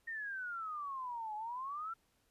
sine exponential two-way sweep, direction down then up, 1864.7 to 836 to 1373 Hz, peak -39 dBFS, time 0.07-1.94 s, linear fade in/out 10 ms, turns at 1.35 s, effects pink hiss -75 dBFS RMS until 2.3 s + resampled to 32000 Hz

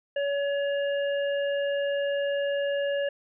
harmonic tone, 565 Hz, C#5, 33 cents sharp, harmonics 1 / 3 / 5, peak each -25 / -35 / -39 dBFS, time 0.16-3.09 s, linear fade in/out 5 ms, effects none

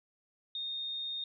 sine tone, 3682 Hz, A#7, 22 cents flat, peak -35 dBFS, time 0.55-1.24 s, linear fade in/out 2 ms, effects none

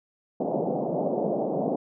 white band-pass noise, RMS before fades -27 dBFS, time 0.4-1.76 s, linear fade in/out 5 ms, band 150 to 740 Hz, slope 48 dB/octave, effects none

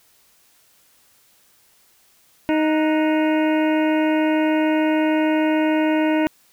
harmonic tone with a mistuned harmonic, 311.1 Hz, D#4, in tune, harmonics 1 / 2 / 3 / 5 / 6 / 7 / 8 / 9, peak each -17 / -23 / -27 / -31 / -33 / -34 / -35 / -36 dBFS, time 2.49-6.27 s, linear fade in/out 0 ms, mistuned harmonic 5, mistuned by -85 cents, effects white hiss -57 dBFS RMS until 6.52 s

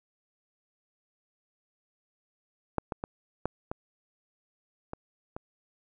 clicks, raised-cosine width 1 ms, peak -12 / -18 / -19 / -14 / -19 / -22 / -23 dBFS, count 7, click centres 2.783 / 2.922 / 3.039 / 3.456 / 3.715 / 4.934 / 5.365 s, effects none

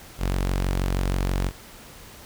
sawtooth tone, 46.25 Hz, F#1, in tune, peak -18 dBFS, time 0.18-1.52 s, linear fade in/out 50 ms, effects pink hiss -45 dBFS RMS until 2.25 s

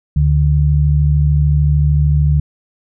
sine tone pair together, 73.42 / 146.84 Hz, D2 / D3, 0 / 0 cents, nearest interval octave, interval 1200 cents, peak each -12 dBFS, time 0.16-2.4 s, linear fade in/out 5 ms, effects none

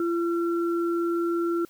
sine tone pair together, 340.7 / 1359.7 Hz, F4 / F6, -43 / -47 cents, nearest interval 2 octaves, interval 2396 cents, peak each -23 / -33 dBFS, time 0-1.65 s, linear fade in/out 2 ms, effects white hiss -57 dBFS RMS until 1.69 s

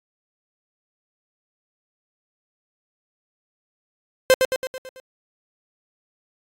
45% pulse tone with echo, 520 Hz, C5, 11 cents flat, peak -10 dBFS, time 4.3-4.34 s, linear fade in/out 0 ms, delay 110 ms, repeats 6, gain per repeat -5 dB, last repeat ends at 5 s, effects AAC 48 kbps

